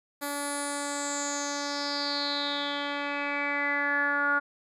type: tone with low-pass filter sweep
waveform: 10% pulse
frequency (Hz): 286.5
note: D4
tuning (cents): -43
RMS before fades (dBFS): -30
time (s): 0.21-4.4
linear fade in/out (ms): 20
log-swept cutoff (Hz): 12000 to 1400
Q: 7.8
effects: none